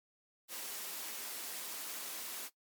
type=high-pass noise; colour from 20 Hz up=white; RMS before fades=-43 dBFS; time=0.48-2.5 s; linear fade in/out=50 ms; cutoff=220 Hz; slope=24 dB/octave; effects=noise-tail reverb RT60 0.1 s tail -17 dB re dry + MP3 96 kbps